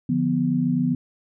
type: chord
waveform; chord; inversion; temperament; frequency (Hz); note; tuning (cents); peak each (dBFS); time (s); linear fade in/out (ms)
sine; B diminished; first; equal; 146.83 / 174.61 / 246.9; D3 / F3 / B3; 0 / 0 / 0; -26 / -24 / -21; 0.09-0.95; 5
effects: none